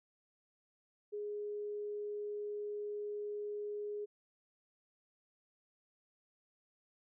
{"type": "tone", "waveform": "sine", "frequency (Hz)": 415.3, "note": "G#4", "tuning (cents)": 0, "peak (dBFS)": -38, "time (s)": [1.12, 4.06], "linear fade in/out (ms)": 20, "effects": []}